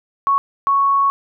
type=tone bursts at uneven times; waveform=sine; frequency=1108.7 Hz; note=C#6; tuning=in tune; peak=-12 dBFS; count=2; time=0.27-0.38 / 0.67-1.1 s; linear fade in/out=0 ms; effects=none